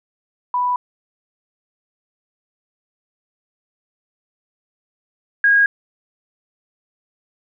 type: tone pair in turn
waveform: sine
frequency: 987.8 / 1637 Hz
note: B5 / G#6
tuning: 0 / -25 cents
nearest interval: major sixth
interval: 875 cents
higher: second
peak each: -16 / -10 dBFS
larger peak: second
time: 0.54-0.76 / 5.44-5.66 s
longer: neither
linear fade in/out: 2 ms
effects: none